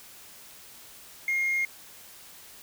sine tone, 2135 Hz, C7, 34 cents sharp, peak -22 dBFS, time 1.28-1.65 s, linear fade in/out 2 ms, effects tanh soft clip ceiling -22 dBFS + white hiss -49 dBFS RMS until 2.62 s

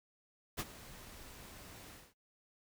pink noise with ADSR envelope, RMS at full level -36 dBFS, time 0.57-2.14 s, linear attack 27 ms, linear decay 38 ms, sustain -17 dB, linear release 210 ms, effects noise-tail reverb RT60 0.1 s tail -20 dB re dry

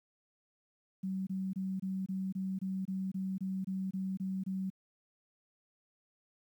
sine tone bursts, 190 Hz, F#3, 46 cents sharp, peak -33 dBFS, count 14, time 1.03-4.702 s, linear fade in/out 10 ms, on 240 ms, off 24 ms, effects 11-bit

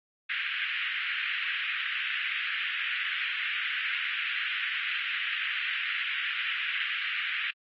white band-pass noise, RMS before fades -32 dBFS, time 0.29-7.51 s, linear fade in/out 10 ms, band 1500 to 3000 Hz, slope 48 dB/octave, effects AAC 32 kbps

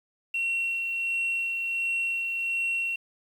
sine tone with tremolo, 2728 Hz, F7, 41 cents flat, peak -23 dBFS, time 0.34-2.96 s, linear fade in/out 5 ms, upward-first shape sine, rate 1.4 Hz, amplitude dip 35%, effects tanh soft clip ceiling -22 dBFS + 9-bit

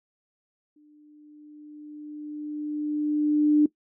sine tone with exponential growth, 299 Hz, D4, 31 cents sharp, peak -14 dBFS, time 0.76-3.66 s, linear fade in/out 5 ms, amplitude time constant 630 ms, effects noise-tail reverb RT60 0.1 s tail -19 dB re dry

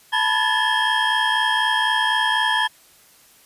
triangle tone cluster, 876 / 985 / 1699 / 1763 / 3228 Hz, A5 / B5 / G#6 / A6 / G#7, -8 / -5 / +39 / +3 / -50 cents, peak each -22 dBFS, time 0.12-2.68 s, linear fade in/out 20 ms, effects white hiss -52 dBFS RMS until 3.45 s + resampled to 32000 Hz

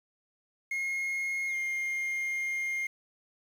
triangle tone with pitch glide, 2151 to 2123 Hz, C7 to C7, +47 to +25 cents, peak -28 dBFS, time 0.71-2.87 s, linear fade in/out 5 ms, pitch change -22 cents, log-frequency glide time 1.47-1.55 s, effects 9-bit

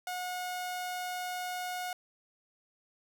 sawtooth tone, 725 Hz, F#5, 35 cents flat, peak -31 dBFS, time 0.07-1.93 s, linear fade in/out 2 ms, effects none

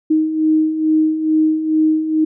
sine beating tone pair, 311.1 / 313.4 Hz, D#4 / D#4, 0 / +13 cents, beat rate 2.3 Hz, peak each -20 / -13 dBFS, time 0.1-2.25 s, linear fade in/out 10 ms, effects none

